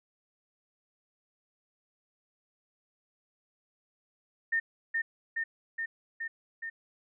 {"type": "tone with echo", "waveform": "sine", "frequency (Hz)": 1822, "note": "A#6", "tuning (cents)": -40, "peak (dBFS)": -25, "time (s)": [4.52, 4.6], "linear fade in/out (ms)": 10, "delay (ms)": 420, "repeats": 5, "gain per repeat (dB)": -2, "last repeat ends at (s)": 6.7, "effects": []}